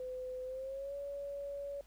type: tone with pitch glide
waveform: sine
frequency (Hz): 509 to 564.8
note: C5 to C#5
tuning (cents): -48 to +32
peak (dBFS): -39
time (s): 0-1.81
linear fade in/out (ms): 2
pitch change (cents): +180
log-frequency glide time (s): 0.44-0.95
effects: added 50 Hz sine -60 dBFS peak until 1.86 s + pink hiss -67 dBFS RMS until 1.86 s